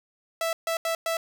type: tone bursts at uneven times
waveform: sawtooth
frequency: 659.3 Hz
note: E5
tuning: in tune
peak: -21 dBFS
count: 4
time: 0.41-0.53 / 0.67-0.77 / 0.85-0.95 / 1.06-1.17 s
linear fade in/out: 2 ms
effects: none